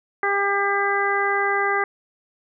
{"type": "harmonic tone", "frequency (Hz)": 400.1, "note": "G4", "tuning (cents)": 35, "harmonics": [1, 2, 3, 4, 5], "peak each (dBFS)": [-25, -25, -25, -25, -25], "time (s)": [0.23, 1.84], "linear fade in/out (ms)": 2, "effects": []}